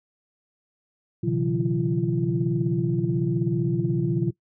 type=tone cluster; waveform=sine; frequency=122.8 / 138.8 / 157.5 / 178.5 / 341.2 Hz; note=B2 / C#3 / D#3 / F3 / F4; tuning=-9 / +3 / +21 / +38 / -40 cents; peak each=-27 dBFS; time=1.23-4.31 s; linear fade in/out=10 ms; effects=noise-tail reverb RT60 0.1 s tail -20 dB re dry + tanh soft clip ceiling -10 dBFS